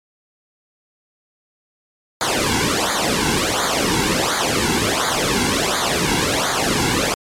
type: noise with flanger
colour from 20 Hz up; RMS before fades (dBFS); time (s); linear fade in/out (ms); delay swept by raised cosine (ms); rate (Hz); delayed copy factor
pink; -18; 2.21-7.14; 0; 0.36 to 1.66; 1.4; -1
effects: low-pass 9000 Hz 12 dB/octave + MP3 96 kbps